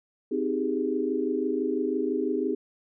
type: chord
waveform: sine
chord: Ab major seventh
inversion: first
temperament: just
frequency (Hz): 259.6 / 311.5 / 389.3 / 415.3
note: C4 / Eb4 / G4 / Ab4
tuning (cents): -13 / +2 / -12 / 0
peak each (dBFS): -30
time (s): 0.31-2.55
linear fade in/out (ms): 10
effects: none